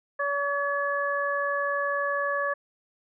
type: harmonic tone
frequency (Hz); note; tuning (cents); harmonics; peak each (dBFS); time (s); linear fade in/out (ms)
568; C#5; +42; 1 / 2 / 3; -29 / -29 / -29; 0.19-2.54; 10
effects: none